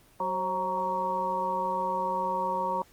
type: harmonic tone with a mistuned harmonic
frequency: 186.9 Hz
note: F#3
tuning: 18 cents sharp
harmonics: 1 / 2 / 3 / 5 / 6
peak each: -40 / -39 / -34 / -28 / -36 dBFS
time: 0.2-2.82 s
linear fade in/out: 2 ms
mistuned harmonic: 3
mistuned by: -69 cents
effects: pink hiss -59 dBFS RMS until 2.92 s + Opus 24 kbps